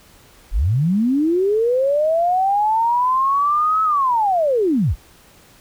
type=linear two-way sweep; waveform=sine; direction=up then down; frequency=30.87 to 1300 to 30.87 Hz; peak=-14 dBFS; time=0.51-4.96 s; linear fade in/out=50 ms; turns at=3.83 s; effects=pink hiss -49 dBFS RMS until 5.6 s